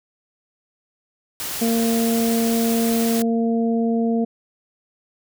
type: noise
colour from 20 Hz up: white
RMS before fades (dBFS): -28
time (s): 1.4-3.22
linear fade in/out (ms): 0
type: harmonic tone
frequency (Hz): 229.5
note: A#3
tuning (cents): -27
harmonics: 1 / 2 / 3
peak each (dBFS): -18 / -24 / -29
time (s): 1.61-4.25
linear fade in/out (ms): 10
effects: none